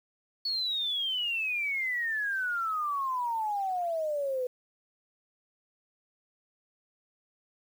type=exponential sweep; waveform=sine; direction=down; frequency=4435 to 493.9 Hz; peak=-28 dBFS; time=0.45-4.47 s; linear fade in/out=5 ms; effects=9-bit